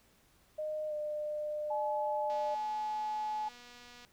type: tone with pitch glide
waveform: sine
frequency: 614 to 601.4 Hz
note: D#5 to D5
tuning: -23 to +41 cents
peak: -34 dBFS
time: 0.58-2.55 s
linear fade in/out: 10 ms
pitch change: -36 cents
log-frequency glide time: 0.88-0.93 s
type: tone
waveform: sine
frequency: 854 Hz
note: G#5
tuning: 48 cents sharp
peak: -33 dBFS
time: 1.7-3.49 s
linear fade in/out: 10 ms
type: click train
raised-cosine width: 0.2 ms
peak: -37 dBFS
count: 426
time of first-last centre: 2.3-4.049 s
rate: 243 Hz
effects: pink hiss -67 dBFS RMS until 4.12 s